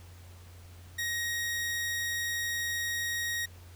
sawtooth tone, 1881 Hz, A#6, 15 cents sharp, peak -27 dBFS, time 0.98-3.46 s, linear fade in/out 10 ms, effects added 88 Hz sine -48 dBFS peak until 3.75 s + pink hiss -57 dBFS RMS until 3.75 s

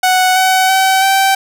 sawtooth tone with pitch steps, 741 / 752.2 / 763.6 / 775.1 Hz, F#5 / F#5 / G5 / G5, +2 / +28 / -46 / -20 cents, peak -5 dBFS, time 0.03-1.35 s, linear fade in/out 5 ms, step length 330 ms, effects none

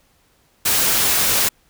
white noise, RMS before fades -17 dBFS, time 0.65-1.49 s, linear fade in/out 10 ms, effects pink hiss -59 dBFS RMS until 1.69 s

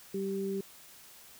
sine tone pair together, 194.3 / 390.2 Hz, G3 / G4, -15 / -8 cents, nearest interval octave, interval 1207 cents, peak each -35 / -33 dBFS, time 0.14-0.61 s, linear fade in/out 5 ms, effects white hiss -54 dBFS RMS until 1.39 s

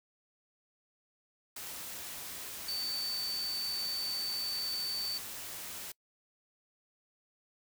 sine tone in noise, 4544 Hz, C#8, 42 cents sharp, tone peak -34 dBFS, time 2.68-5.18 s, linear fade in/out 5 ms, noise white, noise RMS -43 dBFS, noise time 1.56-5.92 s, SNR +6 dB, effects noise-tail reverb RT60 0.1 s tail -25 dB re dry

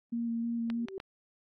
sine tone with vibrato, 232.5 Hz, A#3, 4 cents flat, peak -30 dBFS, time 0.12-0.86 s, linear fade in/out 10 ms, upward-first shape square, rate 3.2 Hz, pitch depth 11 cents each way
sine tone with exponential growth, 385.2 Hz, G4, 30 cents flat, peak -33 dBFS, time 0.69-0.98 s, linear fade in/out 1 ms, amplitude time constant 61 ms
clicks, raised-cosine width 0.3 ms, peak -24 dBFS, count 3, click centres 0.701 / 0.885 / 1.001 s
effects AAC 32 kbps

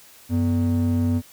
triangle ring-modulated tone, 170.3 Hz, F3, 43 cents flat, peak -13 dBFS, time 0.29-1.22 s, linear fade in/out 50 ms, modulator 75.9 Hz, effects white hiss -49 dBFS RMS until 1.32 s

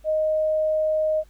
sine tone, 622.3 Hz, D#5, in tune, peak -19 dBFS, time 0.04-1.24 s, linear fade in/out 50 ms, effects added 50 Hz sine -49 dBFS peak until 1.29 s + pink hiss -61 dBFS RMS until 1.29 s

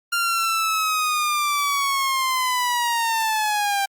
sawtooth linear sweep, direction down, 1398 to 786 Hz, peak -16 dBFS, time 0.12-3.86 s, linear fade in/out 10 ms, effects Opus 48 kbps

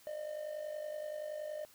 triangle tone with amplitude modulation, 607 Hz, D#5, 43 cents flat, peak -34 dBFS, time 0.07-1.65 s, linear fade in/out 0 ms, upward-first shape sine, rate 50.6 Hz, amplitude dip 65%, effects white hiss -62 dBFS RMS until 1.74 s

